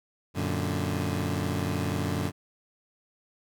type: chord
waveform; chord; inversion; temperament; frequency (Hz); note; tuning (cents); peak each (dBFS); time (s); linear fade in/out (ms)
20% pulse; Gb augmented; none; equal; 92.5 / 116.54 / 146.83; Gb2 / Bb2 / D3; 0 / 0 / 0; -25 / -29 / -27; 0.34-2.32; 50
effects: none